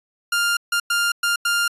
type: tone bursts at uneven times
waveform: sawtooth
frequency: 1400 Hz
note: F6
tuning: 4 cents sharp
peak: -14 dBFS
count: 5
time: 0.32-0.57 / 0.72-0.8 / 0.9-1.12 / 1.23-1.36 / 1.45-1.68 s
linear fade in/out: 5 ms
effects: resampled to 32000 Hz